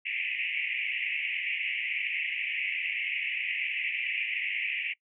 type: band-pass noise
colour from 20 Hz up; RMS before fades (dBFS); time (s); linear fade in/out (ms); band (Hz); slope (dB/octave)
pink; -32; 0.05-4.94; 20; 2000 to 2800; 96
effects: noise-tail reverb RT60 0.1 s tail -23 dB re dry